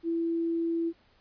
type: tone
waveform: sine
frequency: 333.2 Hz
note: E4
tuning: 19 cents sharp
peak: -26 dBFS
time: 0.03-0.93 s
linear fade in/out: 50 ms
effects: pink hiss -64 dBFS RMS until 1.2 s + resampled to 11025 Hz